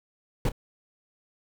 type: noise with echo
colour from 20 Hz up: brown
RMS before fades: -24 dBFS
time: 0.45-0.49 s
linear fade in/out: 2 ms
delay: 29 ms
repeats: 1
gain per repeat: -14 dB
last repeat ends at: 0.519 s
effects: none